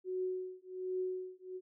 sine tone with tremolo, 370 Hz, F#4, in tune, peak -32 dBFS, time 0.04-1.61 s, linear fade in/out 50 ms, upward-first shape triangle, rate 1.3 Hz, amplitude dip 100%, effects none

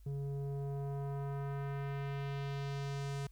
square tone with low-pass filter sweep, 139.7 Hz, C#3, 14 cents sharp, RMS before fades -39 dBFS, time 0.06-3.27 s, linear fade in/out 5 ms, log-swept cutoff 320 to 8600 Hz, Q 1.1, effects added 50 Hz sine -54 dBFS peak until 3.31 s + white hiss -74 dBFS RMS until 3.31 s

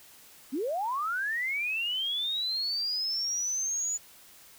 sine linear sweep, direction up, 233.9 to 6960 Hz, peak -28 dBFS, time 0.52-3.98 s, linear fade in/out 20 ms, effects white hiss -54 dBFS RMS until 4.58 s

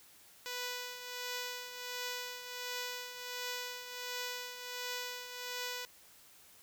5% pulse tone with tremolo, 493.9 Hz, B4, in tune, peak -25 dBFS, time 0.46-5.85 s, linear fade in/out 0 ms, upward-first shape triangle, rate 1.4 Hz, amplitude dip 65%, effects white hiss -60 dBFS RMS until 6.62 s

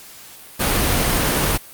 pink noise, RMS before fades -18 dBFS, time 0.59-1.58 s, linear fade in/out 20 ms, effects white hiss -41 dBFS RMS until 1.73 s + Opus 48 kbps

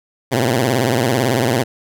10% pulse tone with vibrato, 123.47 Hz, B2, in tune, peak -6 dBFS, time 0.31-1.64 s, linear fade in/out 20 ms, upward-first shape sine, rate 18 Hz, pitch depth 180 cents each way, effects none

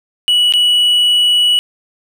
triangle tone with dropouts, 2939 Hz, F#7, 12 cents flat, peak -7 dBFS, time 0.28-1.59 s, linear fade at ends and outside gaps 0 ms, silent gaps 0.524-0.537 s, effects none

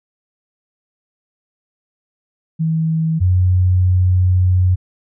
sine tone pair in turn, 160.9 / 91.43 Hz, E3 / F#2, -42 / -20 cents, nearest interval minor seventh, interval 978 cents, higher first, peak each -14 / -10 dBFS, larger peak second, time 2.59-3.2 / 3.2-4.76 s, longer second, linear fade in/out 20 ms, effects none

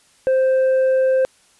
triangle tone with tanh clipping, 523.3 Hz, C5, in tune, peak -14 dBFS, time 0.27-1.25 s, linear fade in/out 0 ms, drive 8 dB, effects white hiss -55 dBFS RMS until 1.59 s + resampled to 24000 Hz

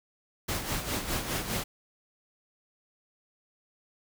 pink noise with tremolo, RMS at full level -30 dBFS, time 0.48-1.64 s, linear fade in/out 10 ms, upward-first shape sine, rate 4.9 Hz, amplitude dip 60%, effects none

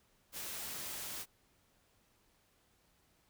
white noise, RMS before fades -43 dBFS, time 0.32-1.26 s, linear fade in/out 50 ms, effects pink hiss -72 dBFS RMS until 3.29 s

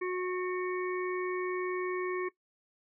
harmonic tone with a mistuned harmonic, 365 Hz, F#4, 24 cents flat, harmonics 1 / 3 / 5 / 6, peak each -31 / -40 / -43 / -42 dBFS, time 0.01-2.29 s, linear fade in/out 10 ms, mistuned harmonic 6, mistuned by +31 cents, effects noise-tail reverb RT60 0.1 s tail -18 dB re dry

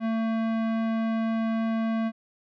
sine tone with tanh clipping, 224.7 Hz, A3, 37 cents sharp, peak -26 dBFS, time 0-2.12 s, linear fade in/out 50 ms, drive 18 dB, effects none

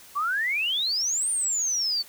sine exponential two-way sweep, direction up then down, 1108.7 to 9140 to 4431 Hz, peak -23 dBFS, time 0.15-2.03 s, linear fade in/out 20 ms, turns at 1.3 s, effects white hiss -49 dBFS RMS until 2.08 s

